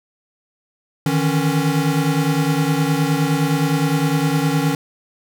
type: tone cluster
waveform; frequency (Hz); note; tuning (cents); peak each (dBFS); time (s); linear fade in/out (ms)
square; 151.1 / 160.8 / 276.3; D3 / E3 / C#4; +50 / -43 / -6; -21; 1.06-4.75; 2
effects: none